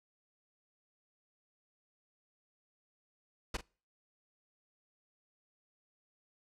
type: noise with echo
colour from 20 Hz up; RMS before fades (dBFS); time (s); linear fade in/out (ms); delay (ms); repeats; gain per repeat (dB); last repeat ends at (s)
pink; -35; 3.54-3.57; 5; 42; 1; -12; 3.612
effects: noise-tail reverb RT60 0.4 s tail -25 dB re dry + low-pass 7000 Hz 12 dB/octave